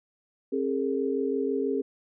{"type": "tone cluster", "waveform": "sine", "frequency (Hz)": [269, 407.6, 453.7], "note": ["C4", "G#4", "A#4"], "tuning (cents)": [48, -32, -47], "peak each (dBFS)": [-29, -28, -31], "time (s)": [0.52, 1.82], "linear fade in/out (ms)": 10, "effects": []}